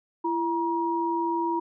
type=tone pair together; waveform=sine; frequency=336.6 / 952 Hz; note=E4 / A#5; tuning=+36 / +36 cents; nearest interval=octave + tritone; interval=1800 cents; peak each=-27 / -26 dBFS; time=0.24-1.6 s; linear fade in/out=10 ms; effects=none